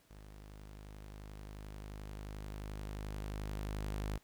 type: tone with level ramp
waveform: sawtooth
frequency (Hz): 51.4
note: G#1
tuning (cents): -17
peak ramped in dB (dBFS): -48 to -32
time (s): 0.1-4.18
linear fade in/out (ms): 10
effects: pink hiss -69 dBFS RMS until 4.23 s